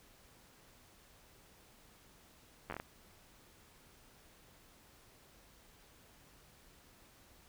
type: slowing click train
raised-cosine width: 0.5 ms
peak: -26 dBFS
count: 6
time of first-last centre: 2.7-2.8 s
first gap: 10 ms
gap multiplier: 1.35
effects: pink hiss -63 dBFS RMS until 7.48 s